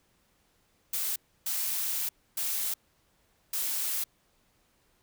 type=noise bursts at uneven times; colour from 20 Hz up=blue; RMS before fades=-31 dBFS; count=4; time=0.93-1.16 / 1.46-2.09 / 2.37-2.74 / 3.53-4.04 s; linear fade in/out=5 ms; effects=pink hiss -69 dBFS RMS until 5.02 s